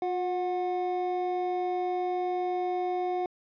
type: tone pair together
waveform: triangle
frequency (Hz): 357.2 / 729.4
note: F4 / F#5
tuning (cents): +39 / -25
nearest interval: octave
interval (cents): 1236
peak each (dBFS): -28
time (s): 0.02-3.26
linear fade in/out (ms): 2
effects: resampled to 11025 Hz